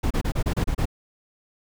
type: noise bursts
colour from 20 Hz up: brown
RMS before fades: -22 dBFS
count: 8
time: 0.03-0.856 s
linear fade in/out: 10 ms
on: 77 ms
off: 30 ms
effects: none